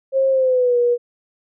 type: tone with pitch glide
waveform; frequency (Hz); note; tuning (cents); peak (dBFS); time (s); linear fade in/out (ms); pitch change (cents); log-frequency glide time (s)
sine; 535 to 482.2; C5 to B4; +38 to -41; -13; 0.12-0.98; 50; -179; 0.3-0.78
effects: none